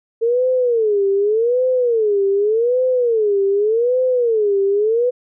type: tone with vibrato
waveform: sine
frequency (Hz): 448.9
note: A4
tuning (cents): +35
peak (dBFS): -13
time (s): 0.21-5.11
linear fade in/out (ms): 20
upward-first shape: sine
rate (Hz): 0.85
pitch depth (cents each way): 230
effects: none